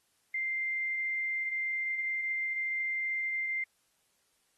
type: tone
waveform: sine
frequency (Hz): 2093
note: C7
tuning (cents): 0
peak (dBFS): -30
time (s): 0.34-3.64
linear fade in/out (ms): 5
effects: white hiss -73 dBFS RMS until 4.57 s + AAC 32 kbps